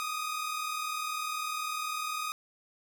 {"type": "tone pair together", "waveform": "sawtooth", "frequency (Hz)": [1216, 1256], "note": ["D#6", "D#6"], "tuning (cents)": [-40, 16], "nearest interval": "minor second", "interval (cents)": 56, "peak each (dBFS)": [-33, -31], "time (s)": [0, 2.32], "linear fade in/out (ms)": 0, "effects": []}